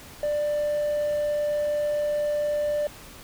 triangle tone, 592 Hz, D5, 14 cents sharp, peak -20 dBFS, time 0.23-2.87 s, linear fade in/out 2 ms, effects tanh soft clip ceiling -17 dBFS + pink hiss -45 dBFS RMS until 3.23 s

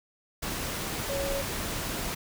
sine tone in noise, 554.4 Hz, C#5, in tune, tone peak -30 dBFS, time 1.09-1.42 s, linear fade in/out 10 ms, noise pink, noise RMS -33 dBFS, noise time 0.42-2.15 s, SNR 0 dB, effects none

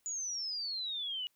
sine exponential sweep, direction down, 6960 to 2892 Hz, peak -35 dBFS, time 0.06-1.27 s, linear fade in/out 0 ms, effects white hiss -75 dBFS RMS until 1.35 s

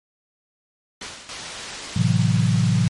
white noise with exponential decay, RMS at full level -27 dBFS, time 1.01-1.84 s, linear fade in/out 5 ms, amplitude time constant 180 ms
white noise, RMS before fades -30 dBFS, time 1.29-2.88 s, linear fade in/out 0 ms
sine chord, F# half-diminished seventh, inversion first, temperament equal, 110 / 130.81 / 164.81 / 185 Hz, A2 / C3 / E3 / F#3, 0 / 0 / 0 / 0 cents, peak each -20 / -21 / -21 / -23 dBFS, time 1.96-2.88 s, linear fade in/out 5 ms
effects low-pass 6000 Hz 12 dB/octave + MP3 48 kbps

